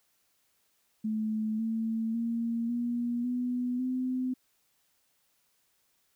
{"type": "tone with pitch steps", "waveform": "sine", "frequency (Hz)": [217.2, 224.3, 231.7, 239.3, 247.2, 255.3], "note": ["A3", "A3", "A#3", "A#3", "B3", "C4"], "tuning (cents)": [-22, 34, -10, 46, 2, -42], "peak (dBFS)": -28, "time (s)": [1.04, 4.34], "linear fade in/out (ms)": 10, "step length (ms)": 550, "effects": ["white hiss -72 dBFS RMS until 6.15 s"]}